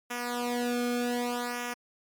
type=tone with flanger; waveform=sawtooth; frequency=242.7 Hz; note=B3; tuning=30 cents flat; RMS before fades=-31 dBFS; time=0.1-1.74 s; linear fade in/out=10 ms; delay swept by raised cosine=0.23 to 1.07 ms; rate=0.65 Hz; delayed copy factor=-0.9; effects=MP3 96 kbps